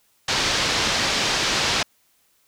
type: low-pass noise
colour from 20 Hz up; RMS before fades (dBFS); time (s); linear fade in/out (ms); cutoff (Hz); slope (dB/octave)
white; -22; 0.28-1.83; 5; 5500; 24
effects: white hiss -63 dBFS RMS until 2.47 s